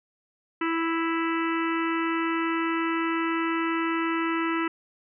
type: harmonic tone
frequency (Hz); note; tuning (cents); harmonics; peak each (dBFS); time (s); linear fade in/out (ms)
329.6; E4; 0; 1 / 3 / 4 / 5 / 6 / 7 / 8 / 9; -26 / -33 / -31 / -38 / -34 / -42 / -37 / -44; 0.61-4.68; 5
effects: none